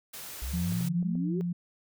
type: noise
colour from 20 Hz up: white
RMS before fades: -42 dBFS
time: 0.13-0.89 s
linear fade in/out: 10 ms
type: exponential sweep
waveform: sine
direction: up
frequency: 57.7 to 397.2 Hz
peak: -32 dBFS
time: 0.42-1.41 s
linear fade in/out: 0 ms
type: tone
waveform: sine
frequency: 174.61 Hz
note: F3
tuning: in tune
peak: -28 dBFS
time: 0.53-1.53 s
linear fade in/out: 10 ms
type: clicks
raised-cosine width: 2 ms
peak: -34 dBFS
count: 4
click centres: 0.722 / 0.809 / 1.027 / 1.154 s
effects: none